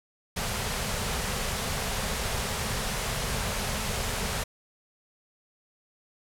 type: band-stop noise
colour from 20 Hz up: pink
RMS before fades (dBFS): -30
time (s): 0.36-4.44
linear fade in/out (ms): 10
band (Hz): 250 to 380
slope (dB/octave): 96
effects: low-pass 12000 Hz 12 dB/octave